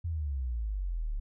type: exponential sweep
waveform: sine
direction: down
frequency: 87.2 to 34.65 Hz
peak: -30 dBFS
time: 0.04-1.2 s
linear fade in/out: 10 ms
effects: none